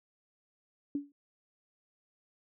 sine tone with exponential decay, 285.5 Hz, D4, 49 cents flat, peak -27 dBFS, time 0.95-1.12 s, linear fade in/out 2 ms, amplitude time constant 36 ms, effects none

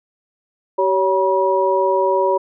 sine tone cluster, 383.7 / 561 / 963 Hz, G4 / C#5 / B5, -37 / +21 / -44 cents, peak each -18 dBFS, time 0.78-2.38 s, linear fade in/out 10 ms, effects none

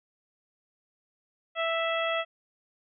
harmonic tone, 659.3 Hz, E5, in tune, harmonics 1 / 2 / 3 / 4 / 5, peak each -29 / -32 / -34 / -35 / -36 dBFS, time 1.55-2.25 s, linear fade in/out 50 ms, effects none

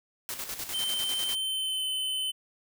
white noise with tremolo, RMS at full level -35 dBFS, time 0.29-1.35 s, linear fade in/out 0 ms, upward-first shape square, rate 10 Hz, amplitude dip 55%
square tone with pitch glide, 3103 to 3046 Hz, G7 to F#7, -18 to +50 cents, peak -29 dBFS, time 0.73-2.32 s, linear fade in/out 20 ms, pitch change -32 cents, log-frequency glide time 1.32-1.88 s
effects none

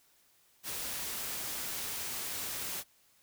white noise, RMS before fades -38 dBFS, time 0.63-2.84 s, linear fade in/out 50 ms, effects white hiss -67 dBFS RMS until 3.22 s

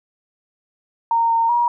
sine tone with pitch steps, 923 / 917 / 954 Hz, A#5 / A#5 / A#5, -17 / -29 / +40 cents, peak -14 dBFS, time 1.11-1.68 s, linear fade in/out 2 ms, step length 190 ms, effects none

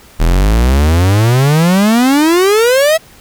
45% pulse exponential sweep, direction up, 38.71 to 659.3 Hz, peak -7 dBFS, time 0.19-2.98 s, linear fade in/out 20 ms, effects pink hiss -41 dBFS RMS until 3.2 s

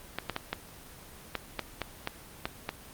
clicks, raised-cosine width 0.3 ms, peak -14 dBFS, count 10, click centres 0.186 / 0.297 / 0.364 / 0.53 / 1.353 / 1.593 / 1.817 / 2.074 / 2.455 / 2.691 s, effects pink hiss -49 dBFS RMS until 2.93 s + Opus 24 kbps

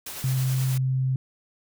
white noise with tremolo, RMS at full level -35 dBFS, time 0.06-0.78 s, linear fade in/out 5 ms, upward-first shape sine, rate 9.4 Hz, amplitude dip 30%
sine tone, 130.81 Hz, C3, in tune, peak -21 dBFS, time 0.24-1.16 s, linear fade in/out 2 ms
effects none

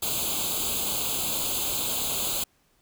white noise with comb filter, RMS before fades -28 dBFS, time 0.02-2.44 s, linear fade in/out 5 ms, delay 0.27 ms, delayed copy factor +1, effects pink hiss -66 dBFS RMS until 2.81 s

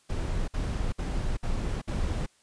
brown noise bursts, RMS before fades -29 dBFS, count 5, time 0.09-2.264 s, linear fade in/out 10 ms, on 390 ms, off 56 ms, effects white hiss -64 dBFS RMS until 2.42 s + resampled to 22050 Hz

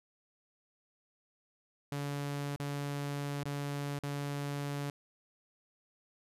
sawtooth tone with dropouts, 142.9 Hz, D3, 47 cents flat, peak -31 dBFS, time 1.92-4.9 s, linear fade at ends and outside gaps 2 ms, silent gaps 2.561-2.598 / 3.435-3.455 / 3.989-4.035 s, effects resampled to 32000 Hz

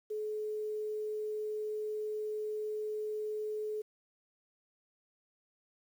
sine tone with quantisation, 426.8 Hz, G#4, 47 cents sharp, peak -34 dBFS, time 0.1-3.82 s, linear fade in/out 10 ms, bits 10, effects none

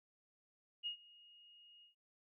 sine tone with ADSR envelope, 2866 Hz, F7, 44 cents sharp, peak -37 dBFS, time 0.83-1.95 s, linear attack 34 ms, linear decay 98 ms, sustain -23 dB, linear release 120 ms, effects none

